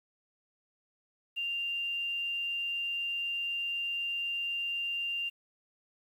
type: tone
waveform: sine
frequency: 2788 Hz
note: F7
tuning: 4 cents flat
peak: -31 dBFS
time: 1.36-5.3 s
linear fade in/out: 20 ms
effects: 10-bit